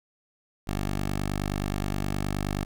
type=tone; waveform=10% pulse; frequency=49.52 Hz; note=G1; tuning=18 cents sharp; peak=-19 dBFS; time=0.67-2.65 s; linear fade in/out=10 ms; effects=none